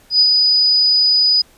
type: tone with ADSR envelope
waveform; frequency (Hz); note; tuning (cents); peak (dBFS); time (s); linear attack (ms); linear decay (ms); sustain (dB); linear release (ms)
sine; 4965; D#8; -5; -7; 0.1-1.42; 100; 62; -3; 10
effects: pink hiss -50 dBFS RMS until 1.57 s + resampled to 32000 Hz